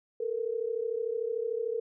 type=tone pair together; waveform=sine; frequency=443 / 476.4 Hz; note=A4 / A#4; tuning=+12 / +38 cents; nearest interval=minor second; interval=126 cents; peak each=-32 / -32 dBFS; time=0.2-1.8 s; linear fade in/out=5 ms; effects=none